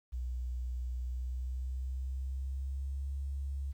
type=tone with pitch glide; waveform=sine; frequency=61.74 to 68.9 Hz; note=B1 to C#2; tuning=0 to -10 cents; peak=-34 dBFS; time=0.12-3.73 s; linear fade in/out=20 ms; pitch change=+190 cents; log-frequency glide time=1.01-3.11 s; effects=11-bit